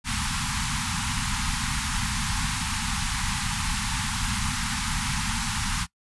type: band-stop noise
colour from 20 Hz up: pink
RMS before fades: -27 dBFS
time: 0.04-5.87 s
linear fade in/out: 50 ms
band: 250 to 810 Hz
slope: 96 dB/octave
effects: noise-tail reverb RT60 0.1 s tail -22 dB re dry + resampled to 24000 Hz